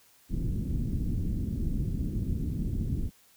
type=low-pass noise; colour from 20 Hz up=pink; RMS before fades=-30 dBFS; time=0.29-3.11 s; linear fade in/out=50 ms; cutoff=260 Hz; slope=24 dB/octave; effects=white hiss -61 dBFS RMS until 3.36 s